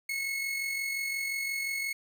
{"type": "tone with amplitude modulation", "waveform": "40% pulse", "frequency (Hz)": 2186, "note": "C#7", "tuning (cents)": -25, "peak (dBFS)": -28, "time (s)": [0.09, 1.93], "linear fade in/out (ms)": 5, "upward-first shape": "sine", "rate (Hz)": 45.7, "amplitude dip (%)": 40, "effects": ["11-bit"]}